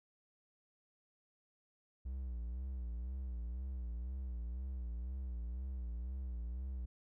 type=tone with vibrato; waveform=triangle; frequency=61.74 Hz; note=B1; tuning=in tune; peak=-37 dBFS; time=2.05-6.86 s; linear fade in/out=10 ms; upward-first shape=sine; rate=2 Hz; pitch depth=110 cents each way; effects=none